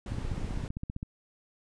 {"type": "noise", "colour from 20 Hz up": "brown", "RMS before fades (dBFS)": -35, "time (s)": [0.06, 0.68], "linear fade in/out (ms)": 2}
{"type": "click train", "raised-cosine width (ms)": 5, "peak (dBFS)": -23, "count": 15, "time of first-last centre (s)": [0.12, 1.029], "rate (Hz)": 15.4}
{"effects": ["resampled to 22050 Hz"]}